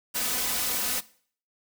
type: noise with comb filter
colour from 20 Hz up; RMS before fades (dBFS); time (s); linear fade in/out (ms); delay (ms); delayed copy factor
white; -28; 0.14-1.01; 20; 4; +0.85
effects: noise-tail reverb RT60 0.5 s tail -19 dB re dry